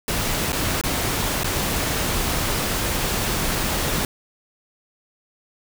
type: noise with dropouts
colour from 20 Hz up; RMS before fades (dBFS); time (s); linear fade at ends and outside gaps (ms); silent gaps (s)
pink; -23; 0.08-4.05; 1; 0.521-0.529 / 0.813-0.837 / 1.434-1.444
effects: none